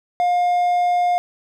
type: tone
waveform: triangle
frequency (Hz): 710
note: F5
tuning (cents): +28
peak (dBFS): -13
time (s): 0.2-1.18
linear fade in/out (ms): 0
effects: none